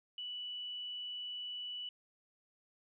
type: tone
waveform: sine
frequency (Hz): 2960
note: F#7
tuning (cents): 0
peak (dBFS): -40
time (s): 0.18-1.89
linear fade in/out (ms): 2
effects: none